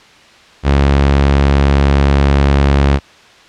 sawtooth tone, 69.8 Hz, C#2, 13 cents sharp, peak -4 dBFS, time 0.63-3 s, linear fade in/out 50 ms, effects white hiss -42 dBFS RMS until 3.48 s + low-pass 4000 Hz 12 dB/octave

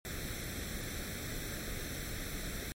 pink noise with comb filter, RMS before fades -40 dBFS, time 0.05-2.72 s, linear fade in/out 0 ms, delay 0.52 ms, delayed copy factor +0.75, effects MP3 64 kbps

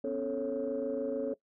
sine tone cluster, 252.1 / 278.8 / 440.4 / 552 Hz, B3 / C#4 / A4 / C#5, +36 / +10 / +2 / -7 cents, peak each -38 / -37 / -34 / -33 dBFS, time 0.04-1.34 s, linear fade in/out 5 ms, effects noise-tail reverb RT60 0.1 s tail -19 dB re dry + tanh soft clip ceiling -24 dBFS

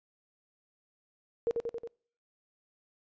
sine tone with echo, 466.2 Hz, A#4, in tune, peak -25 dBFS, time 1.47-1.51 s, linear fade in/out 0 ms, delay 91 ms, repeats 4, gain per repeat -3 dB, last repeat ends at 1.874 s, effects noise-tail reverb RT60 0.5 s tail -26 dB re dry + resampled to 16000 Hz

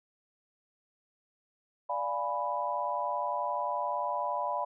sine chord, D diminished seventh, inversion none, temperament equal, 587.3 / 698.5 / 830.6 / 987.8 Hz, D5 / F5 / Ab5 / Cb6, 0 / 0 / 0 / 0 cents, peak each -36 / -37 / -37 / -32 dBFS, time 1.89-4.65 s, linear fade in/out 10 ms, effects none

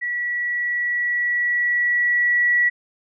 sine tone with level ramp, 1939 Hz, B6, 32 cents flat, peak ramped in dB -22 to -14 dBFS, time 0.01-2.7 s, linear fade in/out 20 ms, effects none

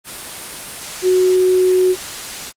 sine tone in noise, 369.1 Hz, F#4, 4 cents flat, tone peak -10 dBFS, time 1.02-1.96 s, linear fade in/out 50 ms, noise white, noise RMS -28 dBFS, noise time 0.04-2.53 s, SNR +15 dB, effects low-pass 11000 Hz 12 dB/octave + Opus 32 kbps

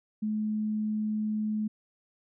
sine tone, 214.1 Hz, A3, 47 cents flat, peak -27 dBFS, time 0.22-1.68 s, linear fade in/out 10 ms, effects none

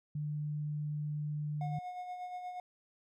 sine tone, 149.3 Hz, D3, 29 cents sharp, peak -34 dBFS, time 0.15-1.79 s, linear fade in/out 5 ms
triangle tone with tremolo, 724 Hz, F#5, 38 cents flat, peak -36 dBFS, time 1.61-2.6 s, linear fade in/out 2 ms, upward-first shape sine, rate 8.4 Hz, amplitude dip 45%
effects none

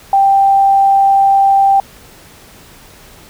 sine tone, 786 Hz, G5, 4 cents sharp, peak -6 dBFS, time 0.13-1.8 s, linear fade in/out 2 ms, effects pink hiss -40 dBFS RMS until 3.29 s

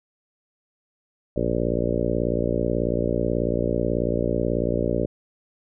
harmonic tone with a mistuned harmonic, 58.27 Hz, A#1, in tune, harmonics 1 / 2 / 3 / 4 / 5 / 6 / 7 / 8 / 9 / 10, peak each -30 / -30 / -30 / -30 / -30 / -30 / -30 / -30 / -30 / -30 dBFS, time 1.36-5.06 s, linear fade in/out 5 ms, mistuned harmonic 1, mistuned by -140 cents, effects none

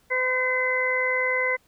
harmonic tone, 510 Hz, C5, 44 cents flat, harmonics 1 / 2 / 3 / 4, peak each -27 / -31 / -33 / -23 dBFS, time 0.1-1.57 s, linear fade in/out 20 ms, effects pink hiss -63 dBFS RMS until 1.67 s

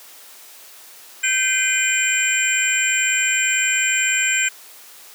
sine tone cluster, 1549 / 2058 / 2413 / 3046 / 7400 Hz, G6 / C7 / D7 / F#7 / A#8, -21 / -29 / +46 / +50 / -14 cents, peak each -22 / -27 / -22 / -28 / -20 dBFS, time 1.23-4.49 s, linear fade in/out 10 ms, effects white hiss -43 dBFS RMS until 5.14 s + high-pass 400 Hz 12 dB/octave

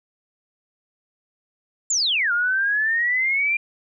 sine exponential two-way sweep, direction down then up, 7459 to 1396 to 2403 Hz, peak -18 dBFS, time 1.9-3.57 s, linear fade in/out 5 ms, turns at 2.32 s, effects none

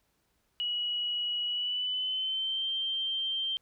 sine tone with pitch glide, 2918 to 3146 Hz, F#7 to G7, -25 to +6 cents, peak -29 dBFS, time 0.6-3.57 s, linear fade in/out 0 ms, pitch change +131 cents, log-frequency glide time 1.46-2.66 s, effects pink hiss -74 dBFS RMS until 3.61 s

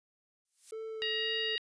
violet noise with exponential growth, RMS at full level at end -42 dBFS, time 0.45-0.71 s, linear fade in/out 2 ms, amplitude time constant 55 ms
triangle tone with vibrato, 440 Hz, A4, in tune, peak -36 dBFS, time 0.72-1.56 s, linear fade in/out 5 ms, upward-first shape sine, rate 2 Hz, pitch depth 15 cents each way
harmonic tone, 946 Hz, A#5, 25 cents sharp, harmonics 2 / 3 / 4 / 5, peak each -37 / -34 / -38 / -44 dBFS, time 1.02-1.58 s, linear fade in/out 0 ms
effects resampled to 22050 Hz

